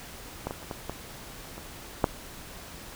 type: clicks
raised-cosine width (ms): 1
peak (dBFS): -16 / -19 / -29 / -19 / -18 / -26 / -6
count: 7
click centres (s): 0.47 / 0.509 / 0.628 / 0.712 / 0.896 / 1.58 / 2.042
effects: pink hiss -44 dBFS RMS until 2.95 s